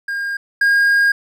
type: tone pair in turn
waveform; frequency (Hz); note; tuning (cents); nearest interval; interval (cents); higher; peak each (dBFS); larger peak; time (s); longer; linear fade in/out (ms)
triangle; 1615 / 1624.4; G#6 / G#6; -49 / -39; unison; 10; second; -18 / -9; second; 0.08-0.37 / 0.61-1.12; second; 5
effects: none